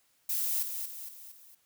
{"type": "noise with echo", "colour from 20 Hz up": "violet", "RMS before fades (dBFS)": -31, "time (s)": [0.29, 0.63], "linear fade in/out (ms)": 5, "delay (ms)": 230, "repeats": 4, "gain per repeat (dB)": -6, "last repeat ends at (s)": 1.55, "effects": ["white hiss -70 dBFS RMS until 1.65 s"]}